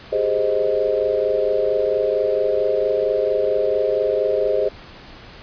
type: chord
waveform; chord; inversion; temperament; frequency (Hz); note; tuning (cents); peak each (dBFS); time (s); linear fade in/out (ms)
sine; Ab major seventh; third; equal with one note detuned; 390.9 / 415.3 / 523.3 / 622.3; G4 / Ab4 / C5 / Eb5; -5 / 0 / 0 / 0; -26 / -21 / -21 / -22; 0.12-4.69; 10
effects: pink hiss -41 dBFS RMS until 5.42 s + resampled to 11025 Hz